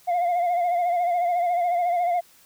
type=tone with vibrato; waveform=sine; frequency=702 Hz; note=F5; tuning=9 cents sharp; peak=-17 dBFS; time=0.07-2.21 s; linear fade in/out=20 ms; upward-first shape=sine; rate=14 Hz; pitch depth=51 cents each way; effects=tanh soft clip ceiling -19 dBFS + white hiss -55 dBFS RMS until 2.45 s